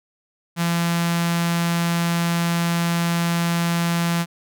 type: tone with notch filter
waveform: sawtooth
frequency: 170 Hz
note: F3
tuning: 46 cents flat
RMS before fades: -21 dBFS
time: 0.56-4.26 s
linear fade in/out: 50 ms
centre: 410 Hz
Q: 0.68
effects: none